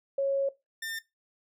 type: tone pair in turn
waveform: sine / sawtooth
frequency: 550 / 1801.5 Hz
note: C#5 / A6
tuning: -14 / +40 cents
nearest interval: octave + major sixth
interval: 2054 cents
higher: second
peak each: -24 / -31 dBFS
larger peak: first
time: 0.18-0.49 / 0.82-0.99 s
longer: first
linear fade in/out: 5 ms
effects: noise-tail reverb RT60 0.2 s tail -18 dB re dry